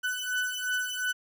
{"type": "beating tone pair", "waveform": "35% pulse", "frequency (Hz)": [1494, 1496.8], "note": ["F#6", "F#6"], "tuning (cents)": [16, 20], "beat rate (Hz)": 2.8, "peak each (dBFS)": -30, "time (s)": [0.03, 1.13], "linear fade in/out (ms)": 20, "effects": []}